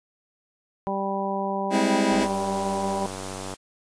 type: harmonic tone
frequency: 196 Hz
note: G3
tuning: in tune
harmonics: 1 / 2 / 3 / 4 / 5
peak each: -30 / -32 / -31 / -30 / -31 dBFS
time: 0.87-3.06 s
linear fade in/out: 0 ms
type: chord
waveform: sawtooth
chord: Ab augmented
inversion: none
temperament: just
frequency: 207.7 / 259.6 / 324.5 Hz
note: Ab3 / C4 / E4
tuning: 0 / -13 / -27 cents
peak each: -21 dBFS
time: 1.7-2.28 s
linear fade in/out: 50 ms
type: click train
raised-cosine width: 1 ms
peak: -21 dBFS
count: 136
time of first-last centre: 2.12-3.538 s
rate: 95.2 Hz
type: noise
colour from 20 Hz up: white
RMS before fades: -38 dBFS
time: 2.17-3.57 s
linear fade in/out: 50 ms
effects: resampled to 22050 Hz